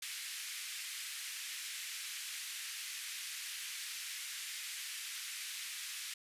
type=band-pass noise; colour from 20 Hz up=pink; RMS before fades=-44 dBFS; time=0.02-6.14 s; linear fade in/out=5 ms; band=1900 to 13000 Hz; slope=24 dB/octave; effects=resampled to 32000 Hz